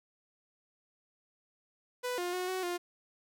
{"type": "tone with pitch steps", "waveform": "sawtooth", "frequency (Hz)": [495.8, 354.4, 364.5, 373.1, 352.2], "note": ["B4", "F4", "F#4", "F#4", "F4"], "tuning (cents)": [7, 25, -26, 14, 15], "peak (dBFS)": -29, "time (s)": [2.03, 2.78], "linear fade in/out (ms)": 20, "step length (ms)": 150, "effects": []}